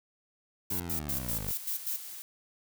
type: noise bursts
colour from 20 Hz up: violet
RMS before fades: -33 dBFS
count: 7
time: 0.7-1.964 s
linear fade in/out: 5 ms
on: 100 ms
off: 94 ms
type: linear sweep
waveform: 15% pulse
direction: down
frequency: 95.6 to 44.8 Hz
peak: -30 dBFS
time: 0.7-1.52 s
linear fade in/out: 20 ms
type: noise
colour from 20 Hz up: blue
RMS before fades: -43 dBFS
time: 1.09-2.22 s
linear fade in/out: 0 ms
effects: none